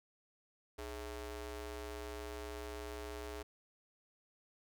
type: ring-modulated tone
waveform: sawtooth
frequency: 240.2 Hz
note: B3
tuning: 48 cents flat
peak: -36 dBFS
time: 0.78-3.43 s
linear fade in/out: 10 ms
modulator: 176 Hz
effects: none